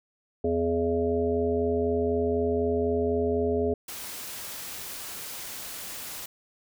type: harmonic tone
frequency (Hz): 84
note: E2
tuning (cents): +33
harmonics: 1 / 3 / 5 / 7 / 8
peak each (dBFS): -32 / -30 / -25 / -34 / -34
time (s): 0.44-3.74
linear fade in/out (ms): 5
type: noise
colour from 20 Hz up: white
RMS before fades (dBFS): -38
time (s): 3.88-6.26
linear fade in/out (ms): 5
effects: none